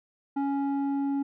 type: tone with low-pass filter sweep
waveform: square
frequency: 278.2 Hz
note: C#4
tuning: 6 cents sharp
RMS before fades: -28 dBFS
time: 0.36-1.23 s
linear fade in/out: 10 ms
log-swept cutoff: 870 to 560 Hz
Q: 1.6
effects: none